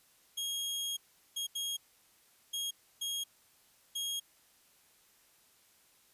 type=tone bursts at uneven times; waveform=sawtooth; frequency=3271 Hz; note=G#7; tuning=27 cents flat; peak=-31 dBFS; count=6; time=0.37-0.97 / 1.36-1.47 / 1.55-1.77 / 2.53-2.71 / 3.01-3.24 / 3.95-4.2 s; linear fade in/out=10 ms; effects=white hiss -66 dBFS RMS until 6.13 s + resampled to 32000 Hz